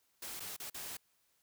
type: noise with dropouts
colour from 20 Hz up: white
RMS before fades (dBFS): -44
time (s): 0.22-0.97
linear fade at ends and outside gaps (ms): 5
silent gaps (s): 0.397-0.402 / 0.565-0.599 / 0.7-0.743
effects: white hiss -75 dBFS RMS until 1.42 s